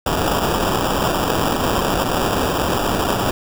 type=noise with sample-and-hold; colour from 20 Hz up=white; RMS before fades=-19 dBFS; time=0.06-3.31 s; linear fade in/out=5 ms; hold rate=2100 Hz; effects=none